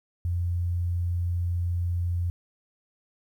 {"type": "tone", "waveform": "sine", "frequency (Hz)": 87.31, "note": "F2", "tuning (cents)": 0, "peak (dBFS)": -24, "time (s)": [0.25, 2.3], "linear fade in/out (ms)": 0, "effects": ["10-bit"]}